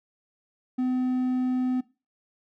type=tone; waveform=triangle; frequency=254 Hz; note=B3; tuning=49 cents sharp; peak=-21 dBFS; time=0.78-1.81 s; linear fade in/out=10 ms; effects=noise-tail reverb RT60 0.3 s tail -19 dB re dry